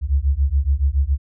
sine beating tone pair, 66.1 / 73.2 Hz, C2 / D2, +18 / -5 cents, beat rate 7.1 Hz, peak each -18 dBFS, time 0.01-1.18 s, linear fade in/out 50 ms, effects none

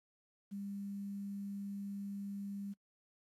sine tone with quantisation, 200 Hz, G3, 35 cents sharp, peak -40 dBFS, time 0.51-2.74 s, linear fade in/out 20 ms, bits 11, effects noise-tail reverb RT60 0.1 s tail -26 dB re dry + AAC 64 kbps

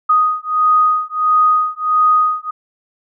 sine beating tone pair, 1244.5 / 1246 Hz, D#6 / D#6, 0 / +2 cents, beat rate 1.5 Hz, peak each -14 dBFS, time 0.09-2.51 s, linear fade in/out 10 ms, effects none

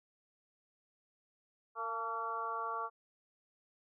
harmonic tone with a mistuned harmonic, 228.4 Hz, A#3, 35 cents flat, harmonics 2 / 3 / 4 / 5 / 6, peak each -46 / -46 / -43 / -38 / -43 dBFS, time 1.75-2.9 s, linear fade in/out 50 ms, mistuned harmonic 4, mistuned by -46 cents, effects none

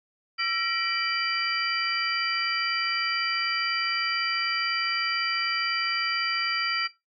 sine tone cluster, 1349 / 1896 / 2338 / 3002 / 4743 Hz, E6 / A#6 / D7 / F#7 / D8, +40 / +29 / -8 / +24 / +16 cents, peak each -30 / -34 / -31 / -35 / -30 dBFS, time 0.38-6.88 s, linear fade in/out 20 ms, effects noise-tail reverb RT60 0.2 s tail -17 dB re dry + AAC 48 kbps

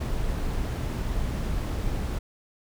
brown noise, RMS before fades -28 dBFS, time 0-2.19 s, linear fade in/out 10 ms, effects none

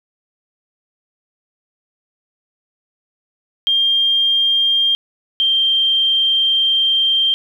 sine tone pair in turn, 3200 / 3165 Hz, G7 / G7, +35 / +16 cents, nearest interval unison, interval 19 cents, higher first, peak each -12 dBFS, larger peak neither, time 3.67-4.95 / 5.4-7.34 s, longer second, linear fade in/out 0 ms, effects 8-bit

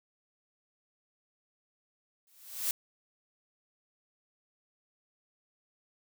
blue noise with exponential growth, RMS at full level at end -28 dBFS, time 2.27-2.71 s, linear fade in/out 2 ms, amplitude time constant 94 ms, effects none

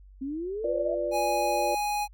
sine exponential sweep, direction up, 259.4 to 679 Hz, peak -30 dBFS, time 0.21-0.95 s, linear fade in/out 10 ms
sine chord, B diminished, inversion second, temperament equal, 349.2 / 493.9 / 587.3 Hz, F4 / B4 / D5, 0 / 0 / 0 cents, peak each -33 / -33 / -28 dBFS, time 0.64-1.75 s, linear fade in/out 5 ms
square tone, 830 Hz, G#5, 1 cent flat, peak -27 dBFS, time 1.11-2.08 s, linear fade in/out 50 ms
effects added 48 Hz sine -48 dBFS peak until 2.13 s

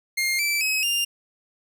sawtooth tone with pitch steps, 2122 / 2327 / 2553 / 2800 Hz, C7 / D7 / D#7 / F7, +24 / -17 / +44 / +4 cents, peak -18 dBFS, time 0.17-1.05 s, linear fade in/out 10 ms, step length 220 ms, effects none

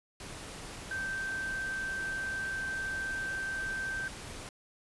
sine tone in noise, 1559 Hz, G6, 10 cents flat, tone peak -33 dBFS, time 0.91-4.08 s, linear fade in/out 2 ms, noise pink, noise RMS -44 dBFS, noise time 0.2-4.49 s, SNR +8 dB, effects resampled to 24000 Hz

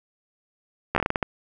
slowing click train, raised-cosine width 0.5 ms, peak -7 dBFS, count 9, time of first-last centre 0.95-1.228 s, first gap 13 ms, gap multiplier 1.27, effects none

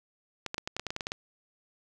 clicks, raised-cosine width 0.2 ms, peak -16 dBFS, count 12, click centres 0.463 / 0.544 / 0.581 / 0.675 / 0.766 / 0.796 / 0.867 / 0.905 / 0.964 / 1.008 / 1.069 / 1.119 s, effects none

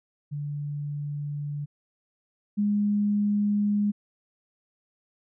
sine tone pair in turn, 145.7 / 206.1 Hz, D3 / G#3, -13 / -13 cents, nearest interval tritone, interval 600 cents, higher second, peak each -29 / -21 dBFS, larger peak second, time 0.31-1.66 / 2.57-3.92 s, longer neither, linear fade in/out 20 ms, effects none

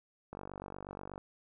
click train, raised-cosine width 1 ms, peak -29 dBFS, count 42, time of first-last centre 0.33-1.179 s, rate 48.3 Hz, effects none

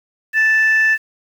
sine tone pair together, 1760 / 2637 Hz, A6 / E7, 0 / 0 cents, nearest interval perfect fifth, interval 700 cents, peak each -10 / -21 dBFS, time 0.33-0.98 s, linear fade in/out 50 ms, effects tanh soft clip ceiling -7 dBFS + 7-bit

